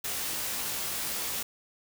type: noise with comb filter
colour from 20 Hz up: white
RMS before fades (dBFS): -33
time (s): 0.04-1.43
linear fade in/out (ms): 5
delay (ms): 19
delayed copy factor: +0.6
effects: none